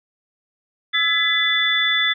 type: tone cluster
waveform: sine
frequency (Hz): 1317 / 1694 / 2005 / 3482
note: E6 / G#6 / B6 / A7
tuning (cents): -2 / +34 / +26 / -19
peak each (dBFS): -28 / -24 / -20 / -19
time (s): 0.93-2.14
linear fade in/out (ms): 20
effects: none